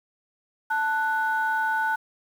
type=tone pair together; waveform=sine; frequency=881 / 1481.7 Hz; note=A5 / F#6; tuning=+2 / +2 cents; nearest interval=major sixth; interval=900 cents; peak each=-24 dBFS; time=0.7-1.96 s; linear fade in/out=10 ms; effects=tanh soft clip ceiling -15 dBFS + 8-bit